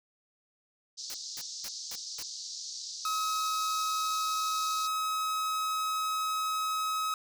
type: band-pass noise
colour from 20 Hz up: pink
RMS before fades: -41 dBFS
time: 0.97-4.88 s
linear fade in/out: 20 ms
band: 4300 to 6600 Hz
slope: 48 dB/octave
type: noise bursts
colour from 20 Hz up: white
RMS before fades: -42 dBFS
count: 5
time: 1.1-2.225 s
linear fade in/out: 0 ms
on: 41 ms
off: 230 ms
type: tone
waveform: 45% pulse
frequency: 1276 Hz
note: D#6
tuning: 43 cents sharp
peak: -29 dBFS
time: 3.05-7.14 s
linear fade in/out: 2 ms
effects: none